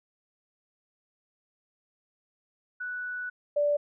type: tone pair in turn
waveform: sine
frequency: 1480 / 584.1 Hz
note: F#6 / D5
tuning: 0 / -10 cents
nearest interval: octave + major third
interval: 1610 cents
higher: first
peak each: -32 / -22 dBFS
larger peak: second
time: 2.8-3.3 / 3.56-3.77 s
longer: first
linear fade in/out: 10 ms
effects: none